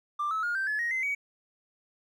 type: tone with pitch steps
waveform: triangle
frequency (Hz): 1184 / 1298.6 / 1424.4 / 1562.3 / 1713.6 / 1879.5 / 2061 / 2261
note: D6 / E6 / F6 / G6 / A6 / A#6 / C7 / C#7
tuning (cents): +14 / -26 / +34 / -6 / -46 / +14 / -27 / +34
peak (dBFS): -24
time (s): 0.19-1.15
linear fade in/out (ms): 10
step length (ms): 120
effects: tanh soft clip ceiling -24 dBFS